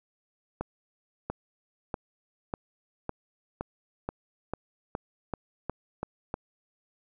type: accelerating click train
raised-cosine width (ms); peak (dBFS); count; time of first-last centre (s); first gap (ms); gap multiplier
1; -17; 13; 0.61-6.341; 690; 0.93
effects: none